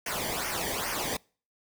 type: noise with flanger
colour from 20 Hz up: pink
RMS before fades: -32 dBFS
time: 0.06-1.17 s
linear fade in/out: 5 ms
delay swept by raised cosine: 0.25 to 0.77 ms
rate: 2.4 Hz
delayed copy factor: -0.75
effects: noise-tail reverb RT60 0.4 s tail -26 dB re dry